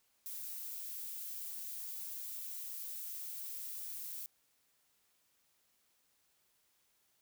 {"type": "noise", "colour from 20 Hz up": "violet", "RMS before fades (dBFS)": -44, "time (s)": [0.26, 4.26], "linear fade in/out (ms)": 0, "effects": ["white hiss -75 dBFS RMS until 7.21 s"]}